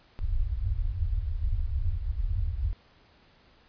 pink low-pass noise, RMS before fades -28 dBFS, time 0.19-2.73 s, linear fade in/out 0 ms, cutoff 100 Hz, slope 96 dB/octave, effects pink hiss -60 dBFS RMS until 3.68 s + resampled to 11025 Hz

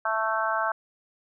harmonic tone, 220.7 Hz, A3, 5 cents sharp, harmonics 3 / 4 / 5 / 6 / 7, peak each -30 / -30 / -30 / -30 / -30 dBFS, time 0.05-0.72 s, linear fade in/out 5 ms, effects none

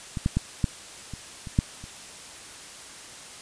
clicks, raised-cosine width 5 ms, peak -17 / -10 / -10 / -9 / -23 / -24 / -7 / -28 dBFS, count 8, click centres 0.172 / 0.261 / 0.37 / 0.642 / 1.137 / 1.472 / 1.589 / 1.84 s, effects white hiss -43 dBFS RMS until 3.41 s + resampled to 22050 Hz

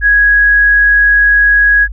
sine tone, 1661.2 Hz, G#6, in tune, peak -5 dBFS, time 0.01-1.88 s, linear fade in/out 50 ms, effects added 50 Hz sine -20 dBFS peak until 1.92 s

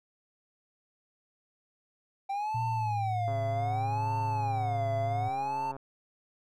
triangle tone with vibrato, 777 Hz, G5, 16 cents flat, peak -28 dBFS, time 2.29-5.72 s, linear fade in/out 10 ms, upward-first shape sine, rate 0.66 Hz, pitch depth 240 cents each way
sine tone with pitch glide, 116.7 to 108.26 Hz, A#2 to A2, +2 to -28 cents, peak -31 dBFS, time 2.54-5.29 s, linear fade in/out 10 ms, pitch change -130 cents, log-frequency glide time 2.64-2.95 s
click train, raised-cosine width 1 ms, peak -29 dBFS, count 339, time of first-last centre 3.28-5.765 s, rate 136 Hz
effects none

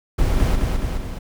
brown noise with echo, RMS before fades -18 dBFS, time 0.18-0.56 s, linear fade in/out 10 ms, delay 210 ms, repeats 3, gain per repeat -3 dB, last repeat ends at 1.19 s, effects none

